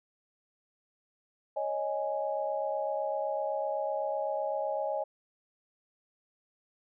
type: chord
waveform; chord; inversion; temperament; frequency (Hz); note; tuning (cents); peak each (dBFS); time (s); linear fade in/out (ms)
sine; C# suspended second; none; equal; 554.4 / 622.3 / 830.6; C#5 / D#5 / G#5; 0 / 0 / 0; -34 / -33 / -35; 1.56-5.04; 10
effects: none